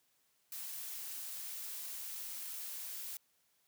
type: noise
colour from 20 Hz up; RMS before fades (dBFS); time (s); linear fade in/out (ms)
blue; -44; 0.52-3.17; 2
effects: white hiss -75 dBFS RMS until 3.67 s + high-pass 60 Hz 12 dB/octave